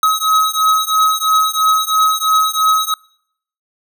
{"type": "beating tone pair", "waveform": "square", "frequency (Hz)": [1274, 1277], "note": ["D#6", "D#6"], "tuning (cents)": [41, 45], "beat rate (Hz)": 3, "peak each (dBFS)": -15, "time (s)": [0.03, 2.94], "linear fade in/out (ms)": 2, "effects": ["noise-tail reverb RT60 0.7 s tail -26 dB re dry"]}